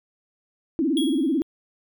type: tone with vibrato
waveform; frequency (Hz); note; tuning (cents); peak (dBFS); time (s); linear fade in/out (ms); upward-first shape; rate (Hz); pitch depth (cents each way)
sine; 293.7; D4; 0; -19; 0.79-1.42; 0; sine; 18; 250
type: tone with exponential decay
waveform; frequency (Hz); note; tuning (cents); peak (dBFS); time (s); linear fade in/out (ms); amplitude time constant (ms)
square; 3322; G#7; 0; -25; 0.97-1.43; 1; 100
effects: none